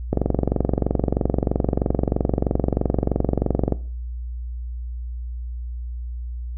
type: click train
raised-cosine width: 2 ms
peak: -5 dBFS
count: 84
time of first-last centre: 0.13-3.723 s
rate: 23.1 Hz
effects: noise-tail reverb RT60 0.4 s tail -17 dB re dry + added 60 Hz sine -27 dBFS peak until 6.57 s